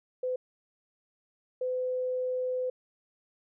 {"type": "tone bursts at uneven times", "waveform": "sine", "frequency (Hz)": 507, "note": "B4", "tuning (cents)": 45, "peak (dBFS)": -28, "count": 2, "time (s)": [[0.23, 0.36], [1.61, 2.7]], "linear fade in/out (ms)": 5, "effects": []}